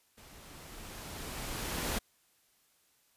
pink noise with level ramp, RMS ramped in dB -55 to -33 dBFS, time 0.17-1.99 s, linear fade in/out 10 ms, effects white hiss -70 dBFS RMS until 3.16 s + resampled to 32000 Hz

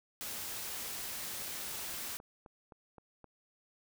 white noise, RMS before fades -41 dBFS, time 0.21-2.17 s, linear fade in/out 0 ms
click train, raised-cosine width 1 ms, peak -38 dBFS, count 8, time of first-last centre 1.42-3.243 s, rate 3.84 Hz
effects none

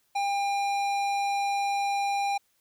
sine tone with tanh clipping, 801 Hz, G5, 37 cents sharp, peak -27 dBFS, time 0.15-2.38 s, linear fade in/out 10 ms, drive 17 dB, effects white hiss -70 dBFS RMS until 2.6 s

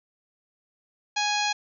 harmonic tone, 830.6 Hz, G#5, in tune, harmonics 1 / 2 / 3 / 4 / 5 / 6 / 7 / 8, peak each -27 / -32 / -30 / -33 / -31 / -37 / -38 / -36 dBFS, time 1.16-1.53 s, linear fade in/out 10 ms, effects none

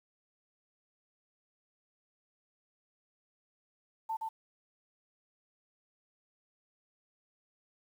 sine tone with echo, 890 Hz, A5, 20 cents sharp, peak -32 dBFS, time 4.09-4.17 s, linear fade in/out 10 ms, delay 120 ms, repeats 1, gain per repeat -2 dB, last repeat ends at 4.29 s, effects 10-bit

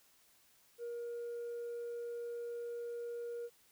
triangle tone with tanh clipping, 473.5 Hz, A#4, 27 cents sharp, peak -40 dBFS, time 0.78-3.5 s, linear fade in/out 50 ms, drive 6 dB, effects white hiss -68 dBFS RMS until 3.71 s

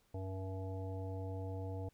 harmonic tone, 95 Hz, F#2, 46 cents sharp, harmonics 1 / 3 / 5 / 7 / 9, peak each -40 / -49 / -48 / -51 / -55 dBFS, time 0.14-1.89 s, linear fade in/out 5 ms, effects pink hiss -74 dBFS RMS until 1.93 s

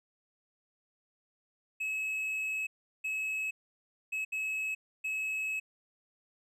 triangle tone bursts at uneven times, 2576 Hz, E7, 41 cents flat, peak -30 dBFS, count 5, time 1.8-2.67 / 3.04-3.51 / 4.12-4.25 / 4.32-4.75 / 5.04-5.6 s, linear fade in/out 10 ms, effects none

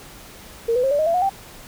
sine tone with pitch steps, 461.8 / 497.8 / 536.6 / 578.5 / 623.6 / 672.2 / 724.6 / 781.2 Hz, A#4 / B4 / C5 / D5 / D#5 / E5 / F#5 / G5, -16 / +14 / +44 / -26 / +4 / +34 / -36 / -6 cents, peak -16 dBFS, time 0.68-1.296 s, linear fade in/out 10 ms, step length 77 ms, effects pink hiss -42 dBFS RMS until 1.67 s

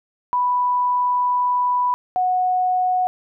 sine tone pair in turn, 987.8 / 734.5 Hz, B5 / F#5, 0 / -13 cents, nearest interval perfect fourth, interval 513 cents, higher first, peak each -16 dBFS, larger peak neither, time 0.33-1.94 / 2.16-3.07 s, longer first, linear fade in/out 0 ms, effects none

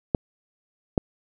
clicks, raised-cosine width 2 ms, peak -6 dBFS, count 2, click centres 0.148 / 0.978 s, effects none

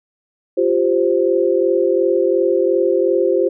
sine chord, F suspended second, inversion none, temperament equal, 349.2 / 392 / 523.3 Hz, F4 / G4 / C5, 0 / 0 / 0 cents, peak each -17 dBFS, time 0.57-3.49 s, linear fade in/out 10 ms, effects none

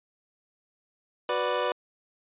25% pulse chord, B minor, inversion second, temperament equal, 370 / 493.9 / 587.3 Hz, F#4 / B4 / D5, 0 / 0 / 0 cents, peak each -30 / -24 / -26 dBFS, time 1.29-1.72 s, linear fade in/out 2 ms, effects resampled to 8000 Hz

